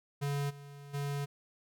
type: tone with level steps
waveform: square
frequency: 142.2 Hz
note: C#3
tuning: 45 cents sharp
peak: -32 / -48 / -34 dBFS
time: 0.21-1.26 s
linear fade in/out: 20 ms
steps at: 0.49 / 0.93 s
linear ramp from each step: 20 ms
effects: none